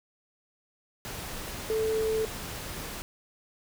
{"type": "tone in noise", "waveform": "sine", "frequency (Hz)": 440, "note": "A4", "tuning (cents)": 0, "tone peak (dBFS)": -25, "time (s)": [1.7, 2.25], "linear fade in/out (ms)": 0, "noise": "pink", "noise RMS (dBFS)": -38, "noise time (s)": [1.05, 3.02], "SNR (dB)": 10, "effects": []}